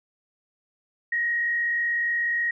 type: tone with frequency modulation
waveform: sine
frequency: 1885 Hz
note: A#6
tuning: 19 cents sharp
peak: -22 dBFS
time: 1.12-2.51 s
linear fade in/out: 5 ms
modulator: 43.5 Hz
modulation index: 0.49
effects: none